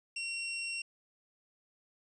sawtooth tone, 2736 Hz, F7, 36 cents flat, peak -32 dBFS, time 0.16-0.82 s, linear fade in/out 5 ms, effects resampled to 22050 Hz

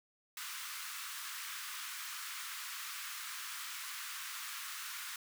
pink high-pass noise, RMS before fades -44 dBFS, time 0.37-5.16 s, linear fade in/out 2 ms, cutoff 1100 Hz, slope 48 dB/octave, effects none

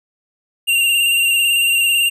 square tone with vibrato, 2778 Hz, F7, 10 cents flat, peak -13 dBFS, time 0.67-2.1 s, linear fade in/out 20 ms, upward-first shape square, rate 18 Hz, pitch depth 23 cents each way, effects none

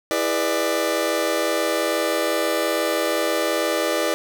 sawtooth chord, E dominant seventh, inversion none, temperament just, 329.6 / 412 / 494.4 / 593.3 Hz, E4 / G#4 / B4 / D5, 0 / -14 / +2 / +18 cents, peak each -22 / -24 / -22 / -19 dBFS, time 0.11-4.14 s, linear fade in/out 0 ms, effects none

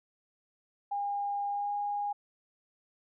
sine tone with pitch glide, 810 to 818.9 Hz, G#5 to G#5, -43 to -25 cents, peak -30 dBFS, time 0.91-2.13 s, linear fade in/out 10 ms, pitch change +18 cents, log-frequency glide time 1.5-1.72 s, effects none

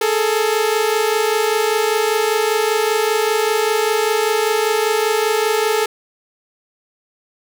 sawtooth tone pair together, 422.1 / 447.2 Hz, G#4 / A4, +28 / +28 cents, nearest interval minor second, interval 100 cents, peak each -14 dBFS, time 0.01-5.86 s, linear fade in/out 5 ms, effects none

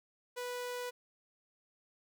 sawtooth tone, 492.2 Hz, B4, 6 cents flat, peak -34 dBFS, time 0.36-0.91 s, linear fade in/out 20 ms, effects none

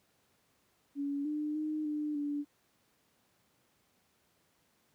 sine tone with pitch steps, 283.1 / 300.5 / 307.2 / 299.7 / 290.1 Hz, C#4 / D4 / D#4 / D4 / D4, +37 / +40 / -22 / +35 / -21 cents, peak -32 dBFS, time 0.95-2.45 s, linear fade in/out 50 ms, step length 300 ms, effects pink hiss -72 dBFS RMS until 4.94 s + high-pass 100 Hz 12 dB/octave

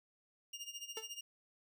25% pulse tone with tremolo, 2830 Hz, F7, 22 cents sharp, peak -38 dBFS, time 0.53-1.21 s, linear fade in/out 5 ms, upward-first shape sine, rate 14 Hz, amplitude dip 80%
sawtooth tone with exponential decay, 441.9 Hz, A4, 7 cents sharp, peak -36 dBFS, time 0.97-1.09 s, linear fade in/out 2 ms, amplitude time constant 25 ms
effects none

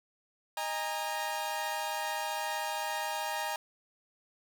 sawtooth chord, D# suspended fourth, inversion none, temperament equal with one note detuned, 622.3 / 816.8 / 932.3 Hz, D#5 / G#5 / A#5, 0 / -29 / 0 cents, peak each -36 / -33 / -32 dBFS, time 0.57-3.56 s, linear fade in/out 2 ms, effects none

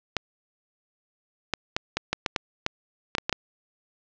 clicks, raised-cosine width 0.2 ms, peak -6 dBFS, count 12, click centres 0.167 / 1.537 / 1.765 / 1.97 / 2.13 / 2.262 / 2.362 / 2.664 / 3.151 / 3.183 / 3.295 / 3.327 s, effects low-pass 5000 Hz 12 dB/octave

